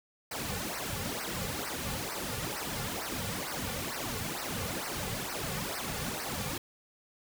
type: noise with flanger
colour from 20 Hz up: pink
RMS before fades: -36 dBFS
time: 0.31-6.58 s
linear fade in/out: 5 ms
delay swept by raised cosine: 0.28 to 3.18 ms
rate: 2.2 Hz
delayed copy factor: -0.9
effects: none